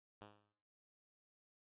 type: tone with exponential decay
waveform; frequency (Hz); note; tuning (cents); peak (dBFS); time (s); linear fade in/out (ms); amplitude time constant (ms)
5% pulse; 103.83; G#2; 0; -40; 0.21-0.53; 5; 69
effects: noise-tail reverb RT60 0.9 s tail -23 dB re dry + resampled to 8000 Hz